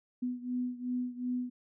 sine beating tone pair, 247.6 / 250.3 Hz, B3 / B3, +5 / +23 cents, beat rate 2.7 Hz, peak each -34 / -37 dBFS, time 0.22-1.5 s, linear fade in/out 10 ms, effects none

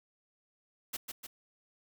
white noise with echo, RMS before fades -37 dBFS, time 0.93-0.97 s, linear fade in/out 10 ms, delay 150 ms, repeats 2, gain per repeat -4 dB, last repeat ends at 1.27 s, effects none

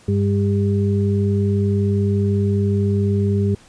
harmonic tone, 100 Hz, G2, 35 cents sharp, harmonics 1 / 2 / 4, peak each -17 / -20 / -23 dBFS, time 0.08-3.55 s, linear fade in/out 5 ms, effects pink hiss -49 dBFS RMS until 3.68 s + resampled to 22050 Hz

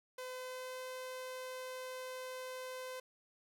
sawtooth tone with pitch glide, 509 to 512.5 Hz, C5 to C5, -48 to -36 cents, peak -39 dBFS, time 0.18-3 s, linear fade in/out 5 ms, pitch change +12 cents, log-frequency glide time 0.33-0.82 s, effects none

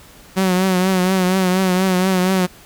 sawtooth tone with vibrato, 185.8 Hz, F#3, 7 cents sharp, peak -10 dBFS, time 0.36-2.47 s, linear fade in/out 20 ms, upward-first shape triangle, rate 4.2 Hz, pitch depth 61 cents each way, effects pink hiss -44 dBFS RMS until 2.65 s

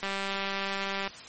click train, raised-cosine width 0.3 ms, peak -16 dBFS, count 206, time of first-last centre 0.03-1.076 s, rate 196 Hz, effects white hiss -45 dBFS RMS until 1.28 s + MP3 32 kbps

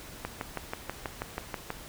click train, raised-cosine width 0.5 ms, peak -17 dBFS, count 10, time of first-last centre 0.25-1.704 s, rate 6.19 Hz, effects pink hiss -46 dBFS RMS until 1.88 s

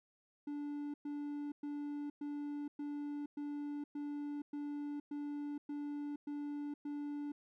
triangle tone bursts, 291 Hz, D4, 16 cents flat, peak -37 dBFS, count 12, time 0.47-7.32 s, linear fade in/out 5 ms, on 470 ms, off 110 ms, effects none

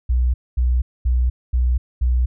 sine tone bursts, 61.74 Hz, B1, in tune, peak -14 dBFS, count 5, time 0.09-2.26 s, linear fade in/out 10 ms, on 250 ms, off 230 ms, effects none

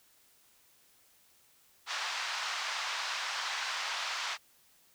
pink band-pass noise, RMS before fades -36 dBFS, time 1.86-4.38 s, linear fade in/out 50 ms, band 900 to 5800 Hz, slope 24 dB/octave, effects white hiss -65 dBFS RMS until 4.94 s

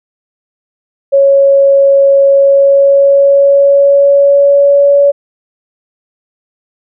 sine tone with pitch glide, 553 to 566.3 Hz, C#5 to C#5, -4 to +37 cents, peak -3 dBFS, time 1.12-5.12 s, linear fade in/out 20 ms, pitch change +41 cents, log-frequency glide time 2.28-4.99 s, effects none

